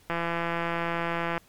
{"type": "click train", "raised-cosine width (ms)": 0.5, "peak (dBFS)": -14, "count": 217, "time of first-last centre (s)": [0.1, 1.378], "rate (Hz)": 169, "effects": ["pink hiss -59 dBFS RMS until 1.48 s", "MP3 96 kbps"]}